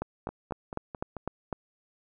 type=two click trains; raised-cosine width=1 ms; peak=-17 / -23 dBFS; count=7 / 5; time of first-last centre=0.02-1.528 / 0.29-1.167 s; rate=3.98 / 4.56 Hz; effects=none